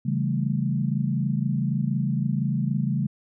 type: chord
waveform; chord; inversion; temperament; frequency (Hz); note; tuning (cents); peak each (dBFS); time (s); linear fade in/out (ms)
sine; A dominant seventh; first; equal; 138.59 / 164.81 / 196 / 220; C#3 / E3 / G3 / A3; 0 / 0 / 0 / 0; -25 / -29 / -28 / -29; 0.05-3.07; 10
effects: none